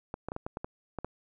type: clicks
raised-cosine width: 1 ms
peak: -21 dBFS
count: 9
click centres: 0.141 / 0.286 / 0.319 / 0.364 / 0.465 / 0.571 / 0.645 / 0.987 / 1.046 s
effects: none